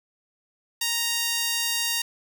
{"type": "tone with high-pass filter", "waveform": "sawtooth", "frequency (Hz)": 932.3, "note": "A#5", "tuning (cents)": 0, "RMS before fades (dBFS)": -26, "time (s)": [0.81, 2.02], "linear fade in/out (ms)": 5, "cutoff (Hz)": 3200, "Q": 0.76, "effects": ["9-bit"]}